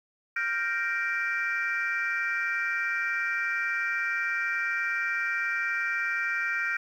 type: chord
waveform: sine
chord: G minor seventh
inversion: third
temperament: equal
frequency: 1396.9 / 1568 / 1864.7 / 2349 Hz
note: F6 / G6 / Bb6 / D7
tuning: 0 / 0 / 0 / 0 cents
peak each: -31 dBFS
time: 0.36-6.77 s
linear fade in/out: 5 ms
effects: tanh soft clip ceiling -19 dBFS + 10-bit